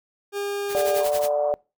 40% pulse tone, 404.2 Hz, G#4, 47 cents flat, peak -25 dBFS, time 0.32-1.06 s, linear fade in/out 50 ms
white noise with tremolo, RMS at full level -30 dBFS, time 0.68-1.3 s, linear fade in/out 50 ms, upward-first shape triangle, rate 11 Hz, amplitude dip 95%
harmonic tone, 146.83 Hz, D3, in tune, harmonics 3 / 4 / 5, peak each -32 / -20 / -28 dBFS, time 0.75-1.54 s, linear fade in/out 0 ms
white band-pass noise, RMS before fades -40 dBFS, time 0.98-1.52 s, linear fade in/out 2 ms, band 600 to 1100 Hz, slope 48 dB/octave
effects noise-tail reverb RT60 0.3 s tail -25 dB re dry

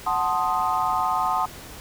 sine chord, F# diminished seventh, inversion none, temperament equal, 740 / 880 / 1046.5 / 1244.5 Hz, F#5 / A5 / C6 / Eb6, 0 / 0 / 0 / 0 cents, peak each -26 dBFS, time 0.06-1.46 s, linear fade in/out 10 ms, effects pink hiss -41 dBFS RMS until 1.8 s

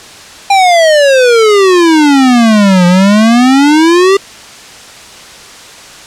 square exponential two-way sweep, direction down then up, 806 to 174.61 to 399.7 Hz, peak -4 dBFS, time 0.5-4.17 s, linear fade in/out 5 ms, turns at 2.86 s, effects white hiss -31 dBFS RMS until 6.06 s + low-pass 7000 Hz 12 dB/octave

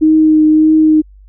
sine tone with vibrato, 311.1 Hz, D#4, in tune, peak -5 dBFS, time 0.01-1.02 s, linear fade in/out 20 ms, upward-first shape triangle, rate 1.7 Hz, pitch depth 18 cents each way, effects added 49 Hz sine -37 dBFS peak until 1.28 s

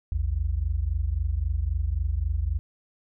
sine tone pair together, 57.35 / 81.1 Hz, A#1 / E2, -28 / -28 cents, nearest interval tritone, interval 600 cents, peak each -26 / -26 dBFS, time 0.12-2.59 s, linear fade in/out 0 ms, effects none

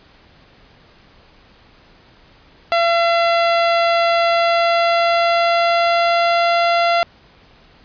sawtooth tone with pitch glide, 679 to 684.9 Hz, F5 to F5, -49 to -34 cents, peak -9 dBFS, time 2.72-7.03 s, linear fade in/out 0 ms, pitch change +15 cents, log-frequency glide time 4.25-6.58 s, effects pink hiss -49 dBFS RMS until 7.84 s + resampled to 11025 Hz

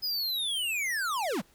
square linear sweep, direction down, 5070 to 138.59 Hz, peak -29 dBFS, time 0.02-1.42 s, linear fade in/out 20 ms, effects pink hiss -62 dBFS RMS until 1.54 s

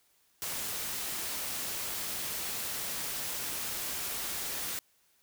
white noise, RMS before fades -36 dBFS, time 0.42-4.79 s, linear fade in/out 0 ms, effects white hiss -69 dBFS RMS until 5.22 s

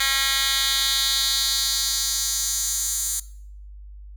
10% pulse tone with high-pass filter sweep, 271.5 Hz, C#4, 36 cents flat, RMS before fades -23 dBFS, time 0-3.2 s, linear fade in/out 5 ms, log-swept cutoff 2500 to 7700 Hz, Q 2, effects noise-tail reverb RT60 0.6 s tail -19 dB re dry + added 50 Hz sine -38 dBFS peak until 4.16 s

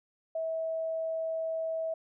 sine tone, 648 Hz, E5, 30 cents flat, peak -30 dBFS, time 0.35-1.94 s, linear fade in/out 5 ms, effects none

